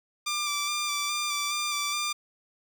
10% pulse tone with vibrato, 1181 Hz, D6, 9 cents sharp, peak -19 dBFS, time 0.26-2.13 s, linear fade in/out 10 ms, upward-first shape square, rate 2.4 Hz, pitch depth 20 cents each way, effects none

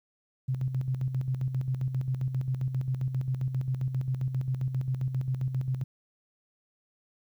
sine tone with tremolo, 130 Hz, C3, 11 cents flat, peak -25 dBFS, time 0.48-5.84 s, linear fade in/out 10 ms, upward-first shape square, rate 7.5 Hz, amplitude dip 55%, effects 11-bit

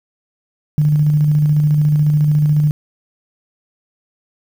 sine tone with tremolo, 150 Hz, D3, 37 cents sharp, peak -9 dBFS, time 0.78-2.71 s, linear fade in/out 0 ms, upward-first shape square, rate 14 Hz, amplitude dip 25%, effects 7-bit

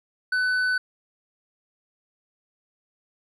triangle tone with hard clipping, 1500 Hz, F#6, 23 cents sharp, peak -22 dBFS, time 0.32-0.78 s, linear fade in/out 5 ms, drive 8 dB, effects resampled to 24000 Hz

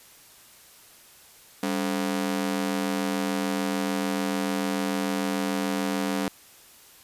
sawtooth ring-modulated tone, 240 Hz, B3, 49 cents flat, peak -18 dBFS, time 1.63-6.28 s, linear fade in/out 0 ms, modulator 43.4 Hz, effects white hiss -52 dBFS RMS until 7.03 s + resampled to 32000 Hz

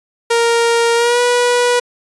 sawtooth tone with pitch glide, 466.2 to 487.4 Hz, A#4 to B4, 0 to -23 cents, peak -7 dBFS, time 0.3-1.8 s, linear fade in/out 10 ms, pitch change +77 cents, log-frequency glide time 0.95-1.2 s, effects resampled to 24000 Hz

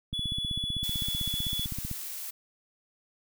triangle tone, 3413 Hz, G#7, 47 cents sharp, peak -29 dBFS, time 0.13-1.66 s, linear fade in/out 10 ms
click train, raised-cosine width 5 ms, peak -23 dBFS, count 29, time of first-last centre 0.13-1.913 s, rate 15.7 Hz
blue noise, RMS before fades -38 dBFS, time 0.83-2.31 s, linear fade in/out 10 ms
effects none

